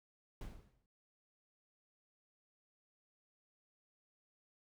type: noise with exponential decay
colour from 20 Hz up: brown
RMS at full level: -43 dBFS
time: 0.41-0.86 s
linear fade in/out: 2 ms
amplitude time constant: 97 ms
effects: none